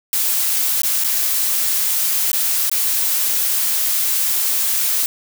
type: noise with dropouts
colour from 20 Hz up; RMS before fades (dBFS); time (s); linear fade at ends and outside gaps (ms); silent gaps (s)
blue; -18; 0.13-5.06; 1; 0.819-0.833 / 1.038-1.044 / 2.317-2.33 / 2.697-2.715
effects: none